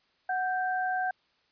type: tone pair together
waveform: sine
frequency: 740 / 1568 Hz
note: F#5 / G6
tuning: 0 / 0 cents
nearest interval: octave + minor second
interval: 1300 cents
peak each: -28 / -32 dBFS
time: 0.29-1.11 s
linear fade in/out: 5 ms
effects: white hiss -69 dBFS RMS until 1.51 s + resampled to 11025 Hz